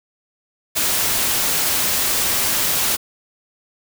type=noise; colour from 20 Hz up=white; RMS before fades=-19 dBFS; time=0.75-2.97 s; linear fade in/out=20 ms; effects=none